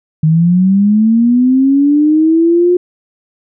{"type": "linear sweep", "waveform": "sine", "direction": "up", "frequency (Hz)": [153.6, 360], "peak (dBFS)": -6, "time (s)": [0.23, 2.77], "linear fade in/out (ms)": 5, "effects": []}